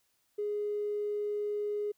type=tone with tanh clipping; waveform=triangle; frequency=415.3 Hz; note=G#4; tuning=in tune; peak=-30 dBFS; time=0.38-1.92 s; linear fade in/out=10 ms; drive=2 dB; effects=white hiss -74 dBFS RMS until 1.97 s